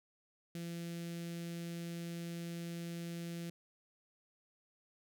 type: tone with notch filter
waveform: sawtooth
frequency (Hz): 170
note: F3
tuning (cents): -46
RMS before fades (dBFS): -43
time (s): 0.55-3.5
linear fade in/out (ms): 2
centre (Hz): 970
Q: 0.52
effects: none